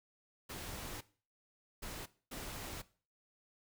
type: noise bursts at uneven times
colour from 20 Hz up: pink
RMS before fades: -45 dBFS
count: 3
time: 0.49-1.01 / 1.82-2.06 / 2.31-2.82 s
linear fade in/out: 10 ms
effects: noise-tail reverb RT60 0.4 s tail -18 dB re dry